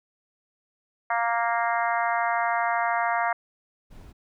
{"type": "harmonic tone", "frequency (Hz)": 233.1, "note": "A#3", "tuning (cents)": 0, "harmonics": [3, 4, 5, 6, 7, 8, 9], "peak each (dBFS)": [-26, -28, -30, -32, -33, -34, -35], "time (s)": [1.1, 3.33], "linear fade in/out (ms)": 5}
{"type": "noise", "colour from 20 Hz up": "brown", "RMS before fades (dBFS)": -45, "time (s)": [3.9, 4.13], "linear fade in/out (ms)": 20}
{"effects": []}